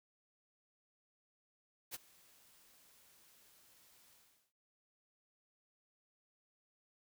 white noise with ADSR envelope, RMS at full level -42 dBFS, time 1.91-4.53 s, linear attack 34 ms, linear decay 26 ms, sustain -24 dB, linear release 410 ms, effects none

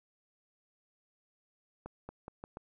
accelerating click train, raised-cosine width 1 ms, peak -29 dBFS, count 5, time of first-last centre 1.86-2.571 s, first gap 230 ms, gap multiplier 0.83, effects none

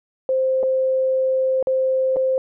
sine tone with dropouts, 523.3 Hz, C5, in tune, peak -16 dBFS, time 0.29-2.38 s, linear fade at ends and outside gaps 1 ms, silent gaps 0.63-0.634 / 1.627-1.671 / 2.161-2.167 s, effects none

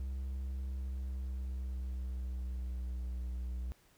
triangle tone with pitch glide, 65.8 to 61.75 Hz, C2 to B1, +10 to 0 cents, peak -34 dBFS, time 0-3.72 s, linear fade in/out 0 ms, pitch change -110 cents, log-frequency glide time 0.61-3.11 s, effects pink hiss -67 dBFS RMS until 3.97 s

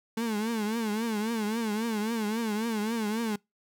35% pulse tone with vibrato, 220 Hz, A3, in tune, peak -26 dBFS, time 0.17-3.36 s, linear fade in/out 5 ms, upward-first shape triangle, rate 3.7 Hz, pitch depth 130 cents each way, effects noise-tail reverb RT60 0.2 s tail -25 dB re dry

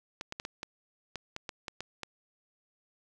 clicks, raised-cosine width 0.2 ms, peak -20 dBFS, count 11, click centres 0.211 / 0.324 / 0.399 / 0.451 / 0.631 / 1.157 / 1.364 / 1.492 / 1.682 / 1.806 / 2.033 s, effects none

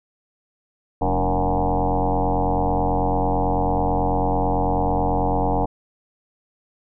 sine tone with frequency modulation, 378.9 Hz, F#4, 41 cents sharp, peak -17 dBFS, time 1.01-5.66 s, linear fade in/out 10 ms, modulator 89.1 Hz, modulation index 5.7, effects none

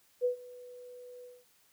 sine tone with ADSR envelope, 493.9 Hz, B4, in tune, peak -24 dBFS, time 0.21-1.45 s, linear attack 37 ms, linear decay 110 ms, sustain -22 dB, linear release 210 ms, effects white hiss -67 dBFS RMS until 1.72 s

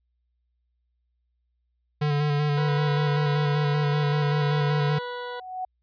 square tone with vibrato, 147 Hz, D3, 2 cents sharp, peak -22 dBFS, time 2.01-4.99 s, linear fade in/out 10 ms, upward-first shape square, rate 5.2 Hz, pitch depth 24 cents each way
20% pulse tone with tremolo, 490 Hz, B4, 14 cents flat, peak -25 dBFS, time 2.57-5.4 s, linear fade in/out 5 ms, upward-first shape sine, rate 0.58 Hz, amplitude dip 25%
sine tone with exponential growth, 742 Hz, F#5, 5 cents sharp, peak -26 dBFS, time 4.96-5.65 s, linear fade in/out 5 ms, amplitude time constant 150 ms
effects added 60 Hz sine -70 dBFS peak until 5.82 s + resampled to 11025 Hz

